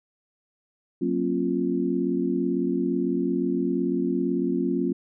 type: chord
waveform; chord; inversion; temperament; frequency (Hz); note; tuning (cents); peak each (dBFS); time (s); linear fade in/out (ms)
sine; Gb major seventh; none; equal with one note detuned; 185 / 233.1 / 270.9 / 349.2; Gb3 / Bb3 / Db4 / F4; 0 / 0 / -40 / 0; -29 / -29 / -26 / -27; 1.01-4.93; 10
effects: none